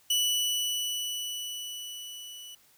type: tone with level ramp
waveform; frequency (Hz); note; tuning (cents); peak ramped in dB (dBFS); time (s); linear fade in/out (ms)
sawtooth; 2960; F#7; 0; -20 to -40; 0.1-2.55; 5
effects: white hiss -62 dBFS RMS until 2.77 s